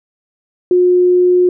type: tone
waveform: sine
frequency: 359.9 Hz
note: F#4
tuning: 48 cents flat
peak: -7 dBFS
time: 0.71-1.49 s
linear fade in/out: 2 ms
effects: none

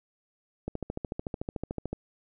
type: click train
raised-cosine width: 2 ms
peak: -19 dBFS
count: 18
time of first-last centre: 0.68-1.93 s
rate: 13.6 Hz
effects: none

